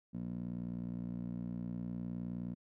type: tone with band-pass filter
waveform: 15% pulse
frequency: 59.5 Hz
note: A#1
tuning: 36 cents sharp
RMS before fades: -41 dBFS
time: 0.13-2.55 s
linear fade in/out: 20 ms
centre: 210 Hz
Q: 2.5
effects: none